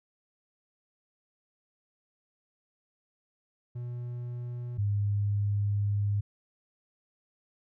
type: tone pair in turn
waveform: triangle / sine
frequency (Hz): 121.4 / 102.08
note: B2 / G#2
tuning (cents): -29 / -29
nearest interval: minor third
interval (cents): 300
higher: first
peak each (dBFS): -32 / -25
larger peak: second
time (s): 3.75-4.78 / 4.78-6.21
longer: second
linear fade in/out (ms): 10
effects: none